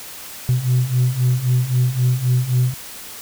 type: beating tone pair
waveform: sine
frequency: 123.47 / 127.27 Hz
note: B2 / C3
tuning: 0 / -48 cents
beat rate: 3.8 Hz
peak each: -18 / -15 dBFS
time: 0.49-2.74 s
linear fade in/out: 0 ms
effects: tanh soft clip ceiling -10 dBFS + white hiss -35 dBFS RMS until 3.21 s